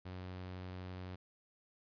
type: tone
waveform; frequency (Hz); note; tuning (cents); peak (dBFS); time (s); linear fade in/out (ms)
sawtooth; 91.8; F#2; -13; -40; 0.05-1.16; 10
effects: resampled to 11025 Hz